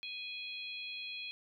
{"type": "harmonic tone", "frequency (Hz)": 830.6, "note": "G#5", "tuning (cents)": 0, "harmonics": [3, 4, 5], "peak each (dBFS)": [-43, -45, -47], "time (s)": [0.03, 1.31], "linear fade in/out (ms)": 0, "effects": ["13-bit"]}